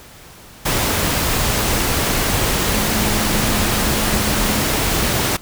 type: tone in noise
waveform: sine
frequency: 212 Hz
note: G#3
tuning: 36 cents sharp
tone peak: -24 dBFS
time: 2.73-4.63 s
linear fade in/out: 10 ms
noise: pink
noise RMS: -18 dBFS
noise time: 0.65-5.37 s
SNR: -9 dB
effects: pink hiss -41 dBFS RMS until 5.41 s